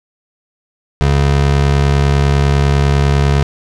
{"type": "tone pair together", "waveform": "square", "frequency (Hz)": [70, 140], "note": ["C#2", "C#3"], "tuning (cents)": [18, 18], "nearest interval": "octave", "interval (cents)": 1200, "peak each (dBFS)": -13, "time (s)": [1.01, 3.43], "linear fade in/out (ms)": 0, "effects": ["low-pass 6000 Hz 12 dB/octave"]}